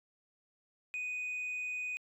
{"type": "tone", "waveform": "sine", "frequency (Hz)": 2489, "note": "D#7", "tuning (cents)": 0, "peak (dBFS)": -33, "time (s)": [0.94, 1.97], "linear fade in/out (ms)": 0, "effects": ["tanh soft clip ceiling -34 dBFS"]}